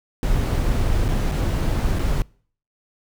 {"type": "noise with dropouts", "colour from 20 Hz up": "brown", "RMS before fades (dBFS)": -20, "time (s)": [0.23, 2.22], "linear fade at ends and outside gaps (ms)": 1, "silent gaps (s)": [[1.082, 1.087], [1.315, 1.319], [1.988, 1.992]], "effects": ["noise-tail reverb RT60 0.5 s tail -25 dB re dry"]}